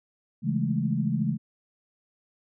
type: chord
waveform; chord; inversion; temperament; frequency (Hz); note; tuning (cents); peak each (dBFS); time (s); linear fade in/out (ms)
sine; A major seventh; first; just; 137.5 / 165 / 206.2 / 220; C#3 / E3 / G#3 / A3; -14 / +2 / -12 / 0; -29; 0.42-1.38; 50
effects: none